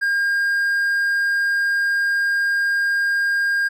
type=tone; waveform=triangle; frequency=1612 Hz; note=G6; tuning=48 cents sharp; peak=-15 dBFS; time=0.01-3.69 s; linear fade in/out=20 ms; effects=none